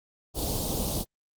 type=band-stop noise; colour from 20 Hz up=pink; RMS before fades=-29 dBFS; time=0.34-1.05 s; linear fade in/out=50 ms; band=850 to 3600 Hz; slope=24 dB/octave; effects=Opus 24 kbps